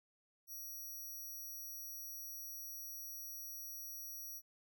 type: tone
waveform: 5% pulse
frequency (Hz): 5760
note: F#8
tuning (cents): -47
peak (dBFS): -40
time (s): 0.47-4.42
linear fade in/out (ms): 50
effects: none